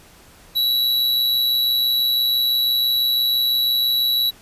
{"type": "tone with amplitude modulation", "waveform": "square", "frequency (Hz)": 3917, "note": "B7", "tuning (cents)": -15, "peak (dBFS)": -15, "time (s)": [0.55, 4.31], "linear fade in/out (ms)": 20, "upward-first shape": "sine", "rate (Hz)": 126, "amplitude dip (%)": 40, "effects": ["pink hiss -48 dBFS RMS until 4.41 s", "resampled to 32000 Hz"]}